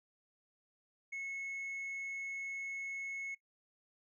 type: tone with tanh clipping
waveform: sine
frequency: 2189 Hz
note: C#7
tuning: 22 cents flat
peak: -40 dBFS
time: 1.12-3.35 s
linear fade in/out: 10 ms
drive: 2 dB
effects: noise-tail reverb RT60 0.1 s tail -19 dB re dry